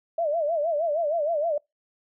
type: tone with vibrato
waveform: sine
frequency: 630 Hz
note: D#5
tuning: 21 cents sharp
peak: -22 dBFS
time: 0.18-1.58 s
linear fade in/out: 5 ms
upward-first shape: sine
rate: 6.4 Hz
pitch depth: 150 cents each way
effects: noise-tail reverb RT60 0.2 s tail -26 dB re dry